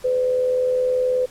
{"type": "tone with amplitude modulation", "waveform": "sine", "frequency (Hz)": 505, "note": "B4", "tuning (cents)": 39, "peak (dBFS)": -15, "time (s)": [0.04, 1.26], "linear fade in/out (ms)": 10, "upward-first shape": "sine", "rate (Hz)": 79.2, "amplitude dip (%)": 40, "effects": ["pink hiss -46 dBFS RMS until 1.3 s", "low-pass 12000 Hz 12 dB/octave"]}